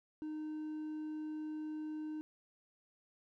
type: tone with hard clipping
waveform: triangle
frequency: 308 Hz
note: D#4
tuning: 17 cents flat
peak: -40 dBFS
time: 0.22-2.21 s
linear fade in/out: 0 ms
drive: 5 dB
effects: none